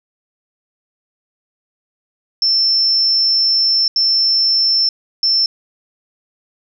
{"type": "tone bursts at uneven times", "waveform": "sine", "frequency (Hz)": 5350, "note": "E8", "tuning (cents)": 25, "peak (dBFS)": -11, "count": 3, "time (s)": [[2.42, 3.88], [3.96, 4.89], [5.23, 5.46]], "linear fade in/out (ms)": 2, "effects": []}